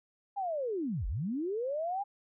sine linear two-way sweep, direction down then up, 823 to 36.98 to 823 Hz, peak -31 dBFS, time 0.36-2.04 s, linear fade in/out 20 ms, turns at 1.07 s, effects none

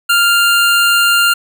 25% pulse tone, 1396.9 Hz, F6, in tune, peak -5 dBFS, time 0.09-1.34 s, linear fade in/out 10 ms, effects none

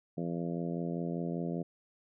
harmonic tone, 85.1 Hz, F2, 44 cents flat, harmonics 2 / 3 / 4 / 5 / 6 / 7 / 8, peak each -35 / -39 / -41 / -43 / -45 / -46 / -47 dBFS, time 0.17-1.63 s, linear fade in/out 10 ms, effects none

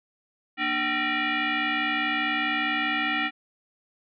sine tone with frequency modulation, 233.1 Hz, A#3, in tune, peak -23 dBFS, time 0.57-3.31 s, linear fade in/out 50 ms, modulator 531 Hz, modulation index 5, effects none

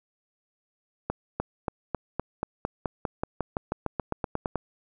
accelerating click train, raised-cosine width 1 ms, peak -13 dBFS, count 20, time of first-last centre 1.1-4.557 s, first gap 300 ms, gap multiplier 0.94, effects none

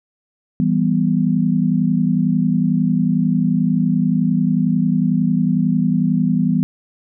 sine chord, E minor, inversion none, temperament equal, 164.81 / 196 / 246.9 Hz, E3 / G3 / B3, 0 / 0 / 0 cents, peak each -18 dBFS, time 0.6-6.63 s, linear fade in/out 0 ms, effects none

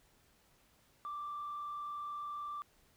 sine tone with frequency modulation, 1174.7 Hz, D6, in tune, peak -38 dBFS, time 1.05-2.62 s, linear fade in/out 0 ms, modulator 33.7 Hz, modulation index 0.41, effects tanh soft clip ceiling -36 dBFS + pink hiss -69 dBFS RMS until 2.96 s

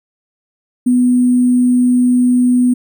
sine tone with sample-and-hold, 247.9 Hz, B3, 7 cents sharp, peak -8 dBFS, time 0.86-2.74 s, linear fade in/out 10 ms, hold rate 8820 Hz, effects none

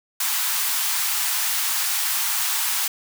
white high-pass noise, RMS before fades -23 dBFS, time 0.2-2.88 s, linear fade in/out 5 ms, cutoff 790 Hz, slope 48 dB/octave, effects none

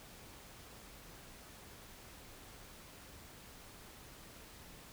silence, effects pink hiss -55 dBFS RMS until 4.92 s

